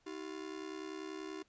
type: ring-modulated tone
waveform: 45% pulse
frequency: 350.4 Hz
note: F4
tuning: 6 cents sharp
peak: -39 dBFS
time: 0.06-1.43 s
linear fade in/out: 10 ms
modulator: 35.2 Hz
effects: pink hiss -73 dBFS RMS until 1.48 s + resampled to 16000 Hz